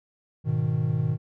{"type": "chord", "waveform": "triangle", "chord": "G# minor", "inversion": "none", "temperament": "equal", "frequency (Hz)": [103.83, 123.47, 155.56], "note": ["G#2", "B2", "D#3"], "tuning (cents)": [0, 0, 0], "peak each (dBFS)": [-27, -24, -24], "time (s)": [0.44, 1.18], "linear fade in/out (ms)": 50, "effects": []}